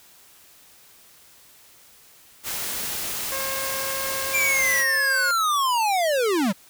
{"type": "noise", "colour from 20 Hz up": "white", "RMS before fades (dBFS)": -29, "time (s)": [2.43, 4.85], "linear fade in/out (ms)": 50}
{"type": "tone", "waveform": "15% pulse", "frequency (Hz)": 538, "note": "C5", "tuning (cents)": 48, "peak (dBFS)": -23, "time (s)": [3.32, 5.31], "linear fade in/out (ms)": 0}
{"type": "linear sweep", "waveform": "square", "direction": "down", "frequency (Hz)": [2386, 174.2], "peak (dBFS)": -20, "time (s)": [4.33, 6.53], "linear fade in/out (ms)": 20}
{"effects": ["white hiss -52 dBFS RMS until 6.69 s"]}